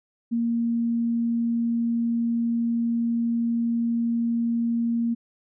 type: tone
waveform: sine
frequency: 233.1 Hz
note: A#3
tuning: in tune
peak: -21 dBFS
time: 0.31-5.15 s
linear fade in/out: 20 ms
effects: none